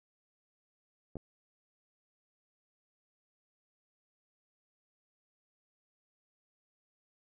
clicks, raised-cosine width 2 ms, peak -30 / -28 dBFS, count 2, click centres 1.156 / 1.168 s, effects none

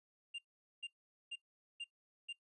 triangle tone bursts, 2794 Hz, F7, in tune, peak -39 dBFS, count 5, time 0.34-2.33 s, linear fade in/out 10 ms, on 46 ms, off 440 ms, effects noise-tail reverb RT60 0.1 s tail -21 dB re dry + resampled to 24000 Hz

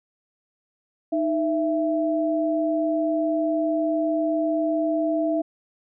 sine tone pair together, 311.3 / 664 Hz, D#4 / E5, +1 / +12 cents, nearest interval octave + minor second, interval 1311 cents, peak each -23 dBFS, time 1.12-5.42 s, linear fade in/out 10 ms, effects none

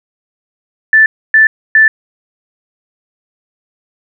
sine tone bursts, 1760 Hz, A6, in tune, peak -3 dBFS, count 3, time 0.93-1.88 s, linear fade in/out 2 ms, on 130 ms, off 280 ms, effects none

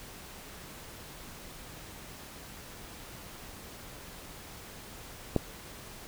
click, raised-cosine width 2 ms, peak -11 dBFS, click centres 5.363 s, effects pink hiss -47 dBFS RMS until 6.07 s

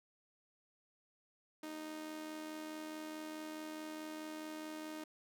sawtooth tone with amplitude modulation, 309.7 Hz, D#4, 8 cents flat, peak -38 dBFS, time 1.63-5.04 s, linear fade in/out 5 ms, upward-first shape sine, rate 84.7 Hz, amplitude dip 45%, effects none

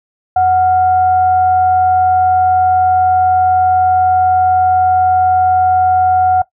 sine tone with frequency modulation, 740 Hz, F#5, in tune, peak -7 dBFS, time 0.36-6.42 s, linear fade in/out 5 ms, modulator 652 Hz, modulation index 0.22, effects noise-tail reverb RT60 0.1 s tail -17 dB re dry

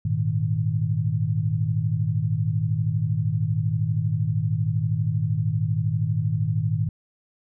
sine chord, Ab suspended second, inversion none, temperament equal, 103.83 / 116.54 / 155.56 Hz, Ab2 / Bb2 / Eb3, 0 / 0 / 0 cents, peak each -25 dBFS, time 0.05-6.89 s, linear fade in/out 5 ms, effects none

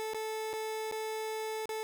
30% pulse tone with dropouts, 437.4 Hz, A4, 10 cents flat, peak -32 dBFS, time 0-1.83 s, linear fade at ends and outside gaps 0 ms, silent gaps 0.135-0.145 / 0.531-0.536 / 0.913-0.923 / 1.656-1.692 s, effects none

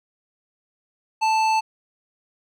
sine tone with hard clipping, 880 Hz, A5, in tune, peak -19 dBFS, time 1.21-1.61 s, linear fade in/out 20 ms, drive 13 dB, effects none

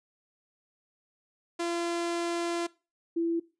sawtooth / sine tone pair in turn, 341.8 / 334.8 Hz, F4 / E4, -37 / +27 cents, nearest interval unison, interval 36 cents, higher first, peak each -25 dBFS, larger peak neither, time 1.59-2.67 / 3.16-3.4 s, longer first, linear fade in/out 10 ms, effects noise-tail reverb RT60 0.3 s tail -21 dB re dry + resampled to 22050 Hz

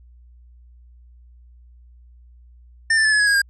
square tone with pitch steps, 1800 / 1767 / 1734.7 / 1702.9 / 1671.7 / 1641.1 / 1611 Hz, A6 / A6 / A6 / G#6 / G#6 / G#6 / G6, +39 / +7 / -25 / +43 / +11 / -21 / +47 cents, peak -15 dBFS, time 2.9-3.418 s, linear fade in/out 5 ms, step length 74 ms, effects added 60 Hz sine -45 dBFS peak until 3.49 s + resampled to 24000 Hz

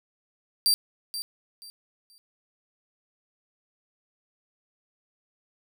sawtooth tone with echo, 4699 Hz, D8, in tune, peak -16 dBFS, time 0.66-0.74 s, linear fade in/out 0 ms, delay 480 ms, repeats 3, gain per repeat -12 dB, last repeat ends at 2.18 s, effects none

